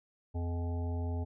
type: harmonic tone with a mistuned harmonic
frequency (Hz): 85.1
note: F2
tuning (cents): -44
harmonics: 1 / 3 / 5 / 7 / 9 / 10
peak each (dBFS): -32 / -42 / -46 / -49 / -51 / -52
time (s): 0.34-1.25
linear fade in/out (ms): 20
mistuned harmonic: 7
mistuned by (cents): +75
effects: none